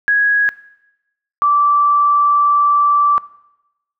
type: tone pair in turn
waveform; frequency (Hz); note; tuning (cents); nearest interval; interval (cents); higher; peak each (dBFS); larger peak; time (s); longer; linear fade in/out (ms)
sine; 1661.2 / 1164.5; G#6 / D6; 0 / -15; tritone; 615; first; -10; neither; 0.08-0.49 / 1.42-3.18; second; 0
effects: noise-tail reverb RT60 0.9 s tail -19 dB re dry